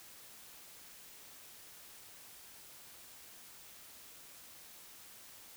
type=silence; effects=white hiss -55 dBFS RMS until 5.56 s